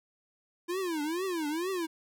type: tone with vibrato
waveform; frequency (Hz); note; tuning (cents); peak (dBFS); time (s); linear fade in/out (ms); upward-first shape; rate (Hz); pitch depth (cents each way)
square; 335.9; E4; +33; -31; 0.68-1.87; 20; triangle; 2.2; 270
effects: none